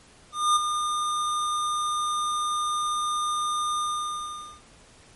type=tone with ADSR envelope; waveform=square; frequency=1212 Hz; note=D#6; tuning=46 cents flat; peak=-17 dBFS; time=0.32-4.62 s; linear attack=240 ms; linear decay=18 ms; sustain=-8 dB; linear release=830 ms; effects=pink hiss -53 dBFS RMS until 5.15 s + MP3 48 kbps